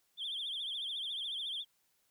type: tone with vibrato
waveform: sine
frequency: 3357 Hz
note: G#7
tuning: 18 cents sharp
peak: -35 dBFS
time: 0.17-1.65 s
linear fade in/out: 50 ms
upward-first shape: triangle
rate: 14 Hz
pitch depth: 150 cents each way
effects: tanh soft clip ceiling -33 dBFS + white hiss -75 dBFS RMS until 2.1 s